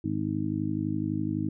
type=harmonic tone; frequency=51.91 Hz; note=G#1; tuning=in tune; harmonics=2 / 3 / 4 / 5 / 6; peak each=-34 / -34 / -35 / -33 / -31 dBFS; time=0.04-1.49 s; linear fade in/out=5 ms; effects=none